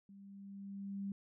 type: tone with level ramp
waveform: sine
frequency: 197.9 Hz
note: G3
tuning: 17 cents sharp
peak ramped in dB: -54 to -37 dBFS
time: 0.09-1.12 s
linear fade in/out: 2 ms
effects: none